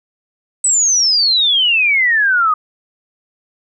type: exponential sweep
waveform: sine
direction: down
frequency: 8120 to 1220 Hz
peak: -10 dBFS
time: 0.64-2.54 s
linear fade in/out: 5 ms
effects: none